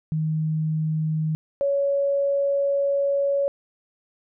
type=tone pair in turn; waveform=sine; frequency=156.7 / 559.9 Hz; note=D#3 / C#5; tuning=+13 / +17 cents; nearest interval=octave + minor seventh; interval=2204 cents; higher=second; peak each=-21 / -19 dBFS; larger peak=second; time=0.12-1.35 / 1.61-3.48 s; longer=second; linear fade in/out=0 ms; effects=none